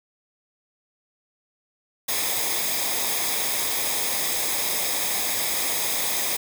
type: noise with comb filter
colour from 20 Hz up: white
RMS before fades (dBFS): -25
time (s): 2.08-6.37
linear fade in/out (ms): 10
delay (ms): 0.69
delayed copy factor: -0.6
effects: none